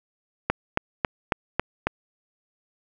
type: click train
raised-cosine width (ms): 0.5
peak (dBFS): -5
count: 6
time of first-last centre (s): 0.5-1.87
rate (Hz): 3.65
effects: none